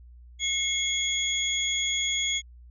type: tone cluster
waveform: sine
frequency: 2161 / 3344 / 6700 Hz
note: C#7 / G#7 / G#8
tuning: -45 / +11 / +14 cents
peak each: -30 / -27 / -31 dBFS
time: 0.39-2.42 s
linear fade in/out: 50 ms
effects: added 60 Hz sine -46 dBFS peak until 2.7 s